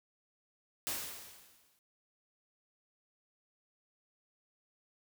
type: noise with exponential decay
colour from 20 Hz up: white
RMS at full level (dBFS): -35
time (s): 0.87-1.79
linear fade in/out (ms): 0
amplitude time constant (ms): 200
effects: none